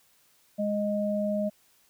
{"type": "tone pair together", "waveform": "sine", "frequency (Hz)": [207.1, 620.6], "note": ["G#3", "D#5"], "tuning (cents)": [-5, -5], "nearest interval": "octave + perfect fifth", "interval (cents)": 1900, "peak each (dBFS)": -28, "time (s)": [0.58, 1.5], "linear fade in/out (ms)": 20, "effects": ["white hiss -64 dBFS RMS until 1.89 s"]}